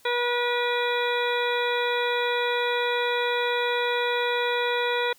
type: harmonic tone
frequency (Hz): 484.3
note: B4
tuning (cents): -34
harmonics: 1 / 2 / 3 / 4 / 5 / 7 / 8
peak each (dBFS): -26 / -29 / -31 / -32 / -33 / -34 / -35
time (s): 0.05-5.13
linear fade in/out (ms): 5
effects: white hiss -57 dBFS RMS until 5.18 s